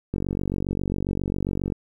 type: click train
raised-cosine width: 3 ms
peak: -13 dBFS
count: 76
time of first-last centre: 0.14-1.722 s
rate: 47.4 Hz
effects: 9-bit